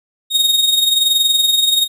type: tone with amplitude modulation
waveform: 40% pulse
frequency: 3729 Hz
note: A#7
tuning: in tune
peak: -8 dBFS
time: 0.3-1.88 s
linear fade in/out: 50 ms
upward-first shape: sine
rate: 21.1 Hz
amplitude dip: 55%
effects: none